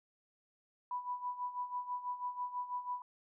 sine tone with tremolo, 987.8 Hz, B5, in tune, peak -34 dBFS, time 0.91-3.02 s, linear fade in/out 2 ms, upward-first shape sine, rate 6.1 Hz, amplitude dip 75%, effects none

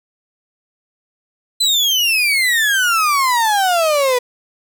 35% pulse exponential sweep, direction down, 4080 to 484.3 Hz, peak -11 dBFS, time 1.6-4.19 s, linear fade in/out 10 ms, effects none

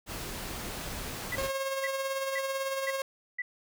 pink noise, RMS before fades -38 dBFS, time 0.06-1.51 s, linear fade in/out 50 ms
sine tone bursts, 1975.5 Hz, B6, in tune, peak -30 dBFS, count 5, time 1.32-3.42 s, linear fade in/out 5 ms, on 36 ms, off 480 ms
sawtooth tone with tremolo, 540 Hz, C#5, 45 cents flat, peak -25 dBFS, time 1.38-3.02 s, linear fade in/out 2 ms, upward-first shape sine, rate 18 Hz, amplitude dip 40%
effects none

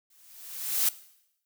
blue noise with exponential growth, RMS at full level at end -22 dBFS, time 0.1-0.89 s, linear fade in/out 5 ms, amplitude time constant 170 ms, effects noise-tail reverb RT60 0.8 s tail -18 dB re dry

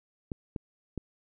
clicks, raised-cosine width 3 ms, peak -21 dBFS, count 3, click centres 0.318 / 0.562 / 0.977 s, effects none

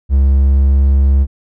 triangle tone with pitch glide, 68 to 68.47 Hz, C#2 to C#2, -33 to -21 cents, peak -5 dBFS, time 0.09-1.27 s, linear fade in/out 50 ms, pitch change +12 cents, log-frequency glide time 0.21-0.83 s, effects none

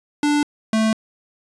square tone pair in turn, 293.7 / 220 Hz, D4 / A3, 0 / 0 cents, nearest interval perfect fourth, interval 500 cents, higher first, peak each -16 dBFS, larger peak neither, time 0.23-0.43 / 0.73-0.93 s, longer neither, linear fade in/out 2 ms, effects resampled to 22050 Hz

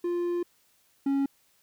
triangle tone pair in turn, 349 / 276 Hz, F4 / C#4, -1 / -7 cents, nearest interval major third, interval 406 cents, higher first, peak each -24 / -21 dBFS, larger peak second, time 0.04-0.43 / 1.06-1.26 s, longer first, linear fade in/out 5 ms, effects white hiss -66 dBFS RMS until 1.62 s

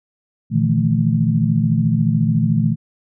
sine tone cluster, 118.4 / 153.5 / 167.4 / 218.3 Hz, A#2 / D#3 / E3 / A3, +27 / -23 / +27 / -13 cents, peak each -19 dBFS, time 0.5-2.76 s, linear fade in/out 50 ms, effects none

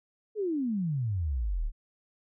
sine exponential sweep, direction down, 445.4 to 32.7 Hz, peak -27 dBFS, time 0.35-1.72 s, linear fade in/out 50 ms, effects none

